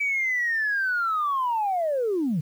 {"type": "linear sweep", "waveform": "sine", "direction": "down", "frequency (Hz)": [2305, 137.2], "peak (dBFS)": -21, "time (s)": [0, 2.41], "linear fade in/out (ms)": 10, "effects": ["tanh soft clip ceiling -18 dBFS", "9-bit"]}